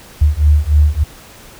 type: beating tone pair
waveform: sine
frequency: 73 / 76.4 Hz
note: D2 / D#2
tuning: -10 / -31 cents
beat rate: 3.4 Hz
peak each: -11 dBFS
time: 0.21-1.04 s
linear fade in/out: 10 ms
effects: pink hiss -39 dBFS RMS until 1.59 s